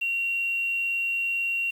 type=tone with quantisation; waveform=sine; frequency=2749 Hz; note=F7; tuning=28 cents flat; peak=-24 dBFS; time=0.01-1.71 s; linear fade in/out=10 ms; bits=8; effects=none